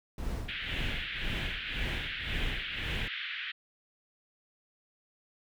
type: noise with tremolo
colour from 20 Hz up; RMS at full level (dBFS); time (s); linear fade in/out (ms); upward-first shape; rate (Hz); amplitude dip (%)
brown; -33; 0.18-3.08; 2; sine; 1.9; 90
type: band-pass noise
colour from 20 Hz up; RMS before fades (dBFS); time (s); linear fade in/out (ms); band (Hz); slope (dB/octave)
white; -38; 0.48-3.52; 10; 1500 to 3400; 48
effects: none